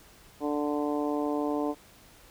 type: harmonic tone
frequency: 147.3 Hz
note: D3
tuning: 6 cents sharp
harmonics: 2 / 3 / 4 / 5 / 6 / 7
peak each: -29 / -33 / -35 / -37 / -39 / -40 dBFS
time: 0.4-1.75 s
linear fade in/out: 50 ms
effects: pink hiss -55 dBFS RMS until 2.3 s